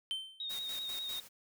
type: tone with exponential decay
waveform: triangle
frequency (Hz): 3100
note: G7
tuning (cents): -20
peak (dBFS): -30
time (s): 0.11-0.52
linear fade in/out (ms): 0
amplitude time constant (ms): 87
type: tone with vibrato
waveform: sine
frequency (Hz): 3744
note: A#7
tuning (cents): +7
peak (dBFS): -37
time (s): 0.4-1.2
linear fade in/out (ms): 2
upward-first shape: sine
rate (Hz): 10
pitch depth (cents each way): 31
type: noise with tremolo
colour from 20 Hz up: white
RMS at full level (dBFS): -46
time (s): 0.49-1.29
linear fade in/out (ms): 20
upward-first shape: square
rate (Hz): 5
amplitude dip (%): 60
effects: none